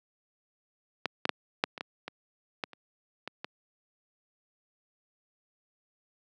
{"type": "clicks", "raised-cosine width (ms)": 0.3, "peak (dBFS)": [-12, -10, -8, -7, -23, -17, -21, -15, -30, -20, -20], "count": 11, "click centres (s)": [1.057, 1.254, 1.293, 1.639, 1.778, 1.809, 2.08, 2.638, 2.733, 3.276, 3.445], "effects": ["high-pass 200 Hz 12 dB/octave"]}